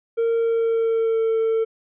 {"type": "tone with pitch glide", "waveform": "triangle", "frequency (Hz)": [460, 448.2], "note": ["A#4", "A4"], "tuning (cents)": [-23, 32], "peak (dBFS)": -15, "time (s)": [0.17, 1.65], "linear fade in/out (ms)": 20, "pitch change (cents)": -45, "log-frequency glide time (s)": [0.37, 1.34], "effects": ["tanh soft clip ceiling -11 dBFS", "resampled to 8000 Hz"]}